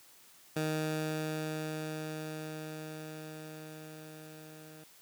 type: tone with level ramp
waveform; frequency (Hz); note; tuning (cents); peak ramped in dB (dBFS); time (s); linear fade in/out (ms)
15% pulse; 155.56; D#3; 0; -24 to -44; 0.56-4.84; 5
effects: white hiss -59 dBFS RMS until 5.01 s + high-pass 80 Hz 12 dB/octave